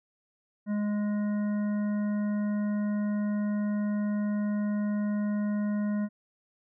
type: harmonic tone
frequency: 207.7 Hz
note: G#3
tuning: in tune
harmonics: 1 / 3 / 5 / 7 / 9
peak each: -26 / -41 / -48 / -49 / -50 dBFS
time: 0.66-6.09 s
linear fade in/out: 50 ms
effects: none